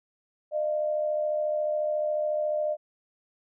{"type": "tone pair together", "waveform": "sine", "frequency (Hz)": [605, 679.1], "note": ["D#5", "F5"], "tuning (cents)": [-49, -49], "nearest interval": "major second", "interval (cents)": 200, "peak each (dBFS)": [-25, -34], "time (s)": [0.51, 2.77], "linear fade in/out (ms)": 50, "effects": []}